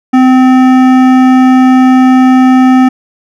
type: tone with hard clipping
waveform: sine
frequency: 257.5 Hz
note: C4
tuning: 28 cents flat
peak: -4 dBFS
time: 0.13-2.89 s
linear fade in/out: 10 ms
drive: 14 dB
effects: none